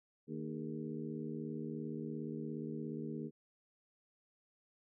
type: harmonic tone with a mistuned harmonic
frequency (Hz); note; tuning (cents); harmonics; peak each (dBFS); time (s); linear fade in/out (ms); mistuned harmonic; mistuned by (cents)
77; D#2; -17; 2 / 3 / 4 / 5 / 6; -45 / -43 / -46 / -47 / -52; 0.27-3.31; 50; 5; +86
effects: none